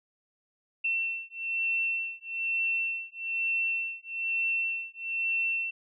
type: beating tone pair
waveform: sine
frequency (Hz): 2697 / 2698.1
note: E7 / E7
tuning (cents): +39 / +40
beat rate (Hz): 1.1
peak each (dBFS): -31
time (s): 0.84-5.71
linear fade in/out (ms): 10
effects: none